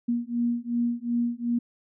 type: beating tone pair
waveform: sine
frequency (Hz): 236.5 / 239.2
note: A#3 / A#3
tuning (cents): +25 / +45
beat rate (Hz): 2.7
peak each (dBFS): -27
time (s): 0.08-1.59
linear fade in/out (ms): 10
effects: none